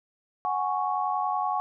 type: chord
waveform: sine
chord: F# suspended second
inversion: none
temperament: equal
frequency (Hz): 740 / 830.6 / 1108.7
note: F#5 / G#5 / C#6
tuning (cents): 0 / 0 / 0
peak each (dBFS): -29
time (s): 0.45-1.6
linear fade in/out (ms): 0
effects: none